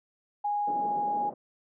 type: tone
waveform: sine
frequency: 825 Hz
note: G#5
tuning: 12 cents flat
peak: -26 dBFS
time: 0.44-1.3 s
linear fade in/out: 10 ms
type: band-pass noise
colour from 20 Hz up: pink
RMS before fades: -41 dBFS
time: 0.67-1.34 s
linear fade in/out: 5 ms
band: 210 to 680 Hz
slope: 24 dB/octave
effects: none